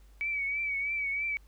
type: tone with vibrato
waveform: sine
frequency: 2277 Hz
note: C#7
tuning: 46 cents sharp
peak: -29 dBFS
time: 0.21-1.37 s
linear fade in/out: 0 ms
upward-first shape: triangle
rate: 3.1 Hz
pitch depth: 62 cents each way
effects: added 50 Hz sine -53 dBFS peak until 1.47 s + pink hiss -67 dBFS RMS until 1.47 s